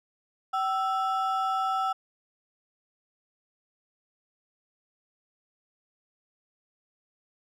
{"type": "ring-modulated tone", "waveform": "triangle", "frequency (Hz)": 1044, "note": "C6", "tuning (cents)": -4, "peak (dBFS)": -20, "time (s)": [0.53, 1.93], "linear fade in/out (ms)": 10, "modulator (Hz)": 277, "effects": []}